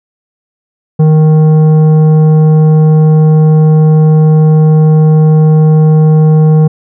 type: tone with tanh clipping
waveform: sine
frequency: 155.56 Hz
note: D#3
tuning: in tune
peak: -4 dBFS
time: 0.99-6.68 s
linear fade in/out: 10 ms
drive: 10 dB
effects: none